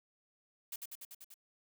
blue noise with echo, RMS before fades -42 dBFS, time 0.72-0.76 s, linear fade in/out 5 ms, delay 97 ms, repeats 6, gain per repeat -2 dB, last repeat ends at 1.342 s, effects none

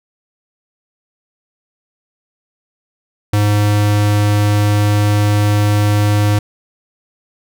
square tone, 103.83 Hz, G#2, in tune, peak -11 dBFS, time 3.33-6.39 s, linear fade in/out 5 ms, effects none

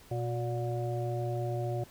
harmonic tone with a mistuned harmonic, 120.5 Hz, B2, 42 cents flat, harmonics 1 / 3 / 5 / 6, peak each -32 / -37 / -39 / -40 dBFS, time 0.11-1.84 s, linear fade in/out 5 ms, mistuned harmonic 5, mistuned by -60 cents, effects pink hiss -56 dBFS RMS until 1.9 s

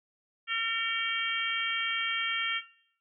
harmonic tone with a mistuned harmonic, 454.9 Hz, A#4, 42 cents flat, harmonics 3 / 4 / 5 / 6 / 7, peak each -34 / -34 / -34 / -34 / -34 dBFS, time 0.47-2.62 s, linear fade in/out 50 ms, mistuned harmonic 6, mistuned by +31 cents, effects noise-tail reverb RT60 0.6 s tail -17 dB re dry

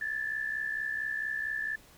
sine tone pair together, 1695.6 / 1760 Hz, G#6 / A6, +35 / 0 cents, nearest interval minor second, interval 65 cents, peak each -37 / -32 dBFS, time 0.01-1.76 s, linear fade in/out 5 ms, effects pink hiss -57 dBFS RMS until 1.97 s

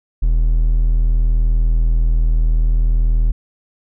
triangle tone, 40.27 Hz, E1, 40 cents flat, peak -9 dBFS, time 0.22-3.32 s, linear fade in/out 10 ms, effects none

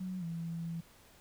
sine tone with pitch glide, 185 to 166.73 Hz, F#3 to E3, 0 to +20 cents, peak -36 dBFS, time 0-0.81 s, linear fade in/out 10 ms, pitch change -180 cents, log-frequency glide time 0.19-0.24 s, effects pink hiss -61 dBFS RMS until 1.2 s

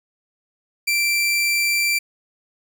sawtooth tone, 2349 Hz, D7, in tune, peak -14 dBFS, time 0.87-1.99 s, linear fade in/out 10 ms, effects none

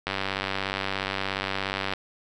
click train, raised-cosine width 0.3 ms, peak -11 dBFS, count 182, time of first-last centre 0.07-1.936 s, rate 97 Hz, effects none

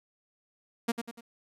sawtooth tone with echo, 233.1 Hz, A#3, in tune, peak -21 dBFS, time 0.88-0.92 s, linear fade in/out 10 ms, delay 97 ms, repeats 3, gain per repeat -7 dB, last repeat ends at 1.211 s, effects resampled to 32000 Hz + 10-bit

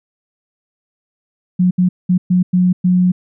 sine tone bursts at uneven times, 181.1 Hz, F#3, 37 cents flat, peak -9 dBFS, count 6, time 1.59-1.71 / 1.78-1.89 / 2.09-2.18 / 2.3-2.43 / 2.53-2.73 / 2.84-3.12 s, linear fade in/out 10 ms, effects none

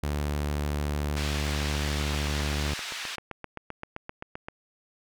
sawtooth tone, 73.42 Hz, D2, in tune, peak -23 dBFS, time 0.03-2.74 s, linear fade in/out 5 ms
pink band-pass noise, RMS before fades -36 dBFS, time 1.16-3.16 s, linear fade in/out 10 ms, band 1700 to 5200 Hz, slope 12 dB/octave
click train, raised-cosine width 0.5 ms, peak -21 dBFS, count 24, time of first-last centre 1.49-4.485 s, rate 7.68 Hz
effects none

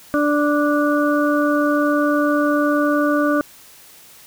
harmonic tone, 293.7 Hz, D4, in tune, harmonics 1 / 2 / 4 / 5, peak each -17 / -20 / -23 / -24 dBFS, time 0.14-3.41 s, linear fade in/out 0 ms, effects white hiss -45 dBFS RMS until 4.26 s

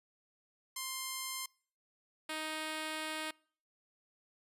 5% pulse tone pair in turn, 1050 / 312.2 Hz, C6 / D#4, +6 / +6 cents, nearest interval octave + major sixth, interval 2100 cents, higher first, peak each -26 dBFS, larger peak neither, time 0.76-1.46 / 2.29-3.31 s, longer second, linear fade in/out 5 ms, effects noise-tail reverb RT60 0.5 s tail -26 dB re dry + resampled to 32000 Hz

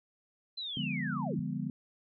sine linear sweep, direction down, 4124 to 63.9 Hz, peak -36 dBFS, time 0.57-1.4 s, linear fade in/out 10 ms
sine chord, D diminished seventh, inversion none, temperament equal with one note detuned, 146.83 / 174.61 / 204.7 / 246.9 Hz, D3 / F3 / Ab3 / Cb4, 0 / 0 / -25 / 0 cents, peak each -38 dBFS, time 0.77-1.7 s, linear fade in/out 2 ms
effects none

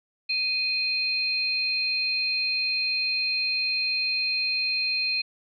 sine tone pair together, 2489 / 4186 Hz, D#7 / C8, 0 / 0 cents, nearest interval major sixth, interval 900 cents, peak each -26 dBFS, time 0.29-5.22 s, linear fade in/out 10 ms, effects none

